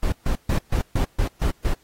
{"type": "noise bursts", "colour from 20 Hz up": "brown", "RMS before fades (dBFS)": -20, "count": 8, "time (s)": [0.03, 1.738], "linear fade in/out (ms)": 2, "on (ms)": 91, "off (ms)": 140, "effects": ["pink hiss -59 dBFS RMS until 1.83 s", "AAC 48 kbps"]}